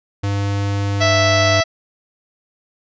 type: tone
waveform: square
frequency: 100.3 Hz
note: G2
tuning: 40 cents sharp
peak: -18 dBFS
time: 0.23-1.61 s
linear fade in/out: 10 ms
type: harmonic tone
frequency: 659.3 Hz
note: E5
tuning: in tune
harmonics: 1 / 2 / 3 / 4 / 5 / 6 / 7 / 8 / 9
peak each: -16 / -22 / -20 / -26 / -25 / -28 / -26 / -29 / -28 dBFS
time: 1-1.64 s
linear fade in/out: 20 ms
effects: resampled to 16000 Hz